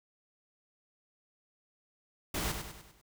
pink noise with echo, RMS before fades -34 dBFS, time 2.34-2.52 s, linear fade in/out 5 ms, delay 99 ms, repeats 5, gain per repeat -6 dB, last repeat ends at 3.015 s, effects none

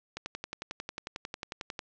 click train, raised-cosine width 0.2 ms, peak -19 dBFS, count 19, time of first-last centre 0.17-1.792 s, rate 11.1 Hz, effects low-pass 7000 Hz 12 dB/octave

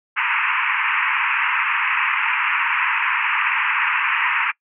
white band-pass noise, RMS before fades -20 dBFS, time 0.16-4.52 s, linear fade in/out 20 ms, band 900 to 2700 Hz, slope 96 dB/octave, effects noise-tail reverb RT60 0.1 s tail -24 dB re dry

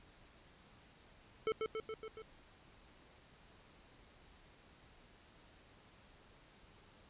square tone with echo, 440 Hz, A4, in tune, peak -33 dBFS, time 1.47-1.52 s, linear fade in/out 0 ms, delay 140 ms, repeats 5, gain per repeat -3 dB, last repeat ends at 2.22 s, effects pink hiss -63 dBFS RMS until 7.09 s + resampled to 8000 Hz

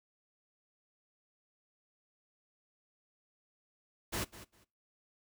pink noise with echo, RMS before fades -36 dBFS, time 4.12-4.25 s, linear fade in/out 20 ms, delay 200 ms, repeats 2, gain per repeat -15 dB, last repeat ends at 4.65 s, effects noise-tail reverb RT60 0.3 s tail -21 dB re dry

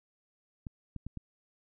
clicks, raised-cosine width 5 ms, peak -27 dBFS, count 4, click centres 0.668 / 0.963 / 1.066 / 1.173 s, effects none

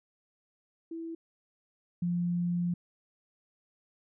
sine tone pair in turn, 329.6 / 174.6 Hz, E4 / F3, 0 / 0 cents, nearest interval major seventh, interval 1100 cents, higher first, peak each -36 / -27 dBFS, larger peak second, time 0.91-1.15 / 2.02-2.74 s, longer second, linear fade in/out 5 ms, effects none

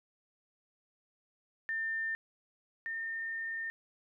sine tone pair in turn, 1800 / 1815.7 Hz, A6 / A#6, +39 / -46 cents, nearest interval unison, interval 15 cents, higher second, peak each -32 / -35 dBFS, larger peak first, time 1.69-2.15 / 2.86-3.7 s, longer second, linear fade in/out 0 ms, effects none

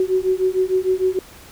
sine beating tone pair, 370 / 376.6 Hz, F#4 / F#4, 0 / +31 cents, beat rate 6.6 Hz, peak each -19 / -19 dBFS, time 0-1.19 s, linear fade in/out 2 ms, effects pink hiss -43 dBFS RMS until 1.51 s

